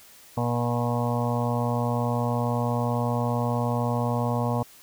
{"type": "harmonic tone", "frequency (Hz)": 120, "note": "B2", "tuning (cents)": -49, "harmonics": [1, 2, 4, 5, 6, 7, 8, 9], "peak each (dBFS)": [-26, -29, -32, -33, -34, -34, -35, -36], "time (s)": [0.37, 4.63], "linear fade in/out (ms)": 5, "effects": ["white hiss -51 dBFS RMS until 4.82 s"]}